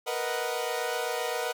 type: chord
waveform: sawtooth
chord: B major seventh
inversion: third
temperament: equal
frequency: 466.2 / 493.9 / 622.3 / 740 Hz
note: A#4 / B4 / D#5 / F#5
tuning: 0 / 0 / 0 / 0 cents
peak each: -30 / -30 / -32 / -31 dBFS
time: 0.06-1.53 s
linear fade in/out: 20 ms
effects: none